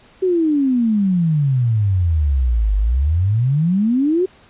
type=exponential two-way sweep; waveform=sine; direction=down then up; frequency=382.6 to 48.66 to 382.6 Hz; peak=-13 dBFS; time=0.22-4.26 s; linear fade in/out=10 ms; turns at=2.76 s; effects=pink hiss -49 dBFS RMS until 4.49 s + resampled to 8000 Hz